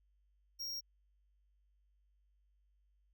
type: tone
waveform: square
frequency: 5588 Hz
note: F8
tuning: in tune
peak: -40 dBFS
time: 0.59-0.81 s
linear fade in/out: 20 ms
effects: added 50 Hz sine -70 dBFS peak until 3.13 s